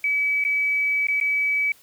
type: tone with dropouts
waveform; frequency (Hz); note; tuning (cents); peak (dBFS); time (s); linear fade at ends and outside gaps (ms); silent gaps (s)
sine; 2287; D7; -47; -19; 0.04-1.72; 2; 0.44-0.449 / 1.07-1.084 / 1.201-1.211
effects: white hiss -54 dBFS RMS until 1.82 s